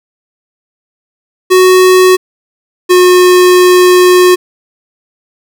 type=tone pair in turn; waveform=square; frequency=370 / 362.2 Hz; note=F#4 / F#4; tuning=0 / -37 cents; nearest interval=unison; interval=37 cents; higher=first; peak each=-3 dBFS; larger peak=neither; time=1.5-2.17 / 2.89-4.36 s; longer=second; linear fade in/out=20 ms; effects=none